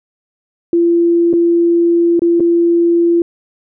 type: tone with dropouts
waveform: sine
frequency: 340.9 Hz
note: F4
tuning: 42 cents flat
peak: -8 dBFS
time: 0.73-3.22 s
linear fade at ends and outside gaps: 2 ms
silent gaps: 1.33-1.336 / 2.194-2.219 / 2.398-2.404 s
effects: none